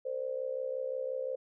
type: tone with amplitude modulation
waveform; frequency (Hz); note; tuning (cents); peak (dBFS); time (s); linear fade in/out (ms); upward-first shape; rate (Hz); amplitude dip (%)
sine; 521; C5; -7; -29; 0.05-1.36; 10; sine; 65.7; 80
effects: none